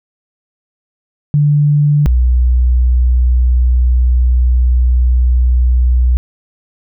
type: tone pair in turn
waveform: sine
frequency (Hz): 146.83 / 61.73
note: D3 / B1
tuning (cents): 0 / 0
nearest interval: octave + minor third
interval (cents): 1500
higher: first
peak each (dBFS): -7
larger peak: neither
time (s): 1.34-2.06 / 2.06-6.17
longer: second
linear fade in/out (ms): 0
effects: none